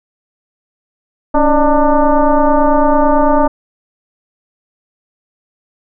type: tone with frequency modulation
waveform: sine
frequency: 308.5 Hz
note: D#4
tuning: 15 cents flat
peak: -7 dBFS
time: 1.34-3.48 s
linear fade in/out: 10 ms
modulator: 294 Hz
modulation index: 2.6
effects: none